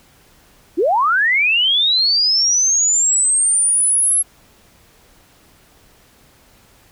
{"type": "linear sweep", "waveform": "sine", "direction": "up", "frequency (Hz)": [286.9, 11175], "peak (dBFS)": -12, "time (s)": [0.77, 4.23], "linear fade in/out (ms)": 20, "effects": ["pink hiss -51 dBFS RMS until 6.91 s"]}